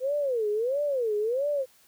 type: tone with vibrato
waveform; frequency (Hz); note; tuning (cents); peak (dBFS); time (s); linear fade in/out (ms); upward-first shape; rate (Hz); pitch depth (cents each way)
sine; 494.4; B4; +2; -24; 0-1.66; 50; sine; 1.5; 300
effects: white hiss -60 dBFS RMS until 1.87 s